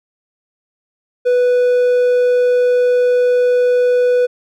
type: tone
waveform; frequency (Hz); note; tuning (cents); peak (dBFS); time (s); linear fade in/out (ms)
triangle; 493.9; B4; 0; -8; 1.25-4.27; 20
effects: none